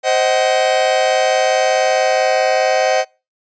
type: chord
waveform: 45% pulse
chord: C diminished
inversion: none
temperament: just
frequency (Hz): 523.3 / 627.9 / 753.5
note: C5 / Eb5 / Gb5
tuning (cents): 0 / +16 / +31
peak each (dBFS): -17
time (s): 0.03-3.05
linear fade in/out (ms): 50
effects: noise-tail reverb RT60 0.3 s tail -26 dB re dry + resampled to 16000 Hz